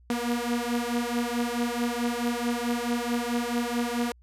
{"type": "beating tone pair", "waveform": "sawtooth", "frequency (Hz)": [236.7, 241.3], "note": ["A#3", "B3"], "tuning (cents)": [27, -40], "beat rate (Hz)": 4.6, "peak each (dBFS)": -25, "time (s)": [0.1, 4.12], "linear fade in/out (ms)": 2, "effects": ["added 60 Hz sine -53 dBFS peak until 4.22 s", "resampled to 32000 Hz"]}